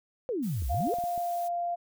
sine exponential two-way sweep, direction down then up, 537 to 56.3 to 537 Hz, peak -28 dBFS, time 0.29-0.94 s, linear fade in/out 0 ms, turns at 0.69 s
blue noise, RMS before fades -47 dBFS, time 0.42-1.49 s, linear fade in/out 20 ms
clicks, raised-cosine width 3 ms, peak -33 dBFS, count 7, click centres 0.622 / 0.745 / 0.805 / 0.872 / 0.986 / 1.039 / 1.178 s
sine tone with pitch glide, 700 to 695.2 Hz, F5 to F5, +4 to -8 cents, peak -28 dBFS, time 0.69-1.76 s, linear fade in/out 20 ms, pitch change -12 cents, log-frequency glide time 1.05-1.37 s
effects none

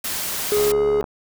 white noise, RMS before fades -26 dBFS, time 0.04-0.72 s, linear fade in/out 5 ms
triangle tone, 417.7 Hz, G#4, 10 cents sharp, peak -14 dBFS, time 0.52-1.01 s, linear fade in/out 0 ms
click train, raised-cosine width 1 ms, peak -16 dBFS, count 35, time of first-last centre 0.57-1.042 s, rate 72.1 Hz
effects none

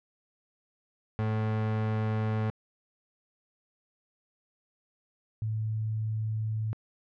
35% pulse / sine tone pair in turn, 108.9 / 109.33 Hz, A2 / A2, -17 / -11 cents, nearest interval unison, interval 6 cents, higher second, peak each -25 / -28 dBFS, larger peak first, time 1.19-2.5 / 5.42-6.73 s, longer neither, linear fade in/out 0 ms, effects low-pass 2000 Hz 12 dB/octave

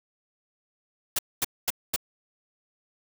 white noise bursts, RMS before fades -25 dBFS, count 4, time 1.16-1.962 s, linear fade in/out 5 ms, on 28 ms, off 230 ms, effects none

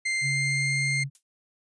40% pulse tone with pitch glide, 2093 to 2111 Hz, C7 to C7, 0 to +15 cents, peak -24 dBFS, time 0.05-1.04 s, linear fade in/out 10 ms, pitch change +15 cents, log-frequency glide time 0.19-0.72 s
sine tone, 138.59 Hz, C#3, in tune, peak -28 dBFS, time 0.21-1.1 s, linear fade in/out 50 ms
violet noise with exponential decay, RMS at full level -41 dBFS, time 1.15-1.23 s, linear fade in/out 1 ms, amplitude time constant 17 ms
effects resampled to 22050 Hz

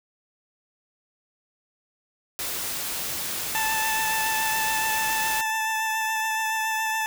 white noise, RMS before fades -30 dBFS, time 2.39-5.41 s, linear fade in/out 0 ms
20% pulse tone with vibrato, 880 Hz, A5, in tune, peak -19 dBFS, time 3.55-7.06 s, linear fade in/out 0 ms, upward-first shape triangle, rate 7.1 Hz, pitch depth 18 cents each way
effects none

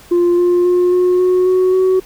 sine tone with pitch steps, 349.2 / 353.3 / 357.4 / 361.5 / 365.7 / 370 / 374.3 Hz, F4 / F4 / F4 / F#4 / F#4 / F#4 / F#4, 0 / +20 / +40 / -40 / -20 / 0 / +20 cents, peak -7 dBFS, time 0.11-2 s, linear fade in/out 10 ms, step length 270 ms, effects tanh soft clip ceiling -8 dBFS + pink hiss -42 dBFS RMS until 2.05 s

